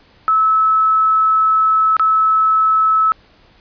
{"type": "tone with dropouts", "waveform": "sine", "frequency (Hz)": 1300, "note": "E6", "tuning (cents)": -24, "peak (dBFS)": -10, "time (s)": [0.28, 3.12], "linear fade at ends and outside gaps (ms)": 0, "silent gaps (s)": [1.967, 1.996], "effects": ["pink hiss -50 dBFS RMS until 3.6 s", "resampled to 11025 Hz"]}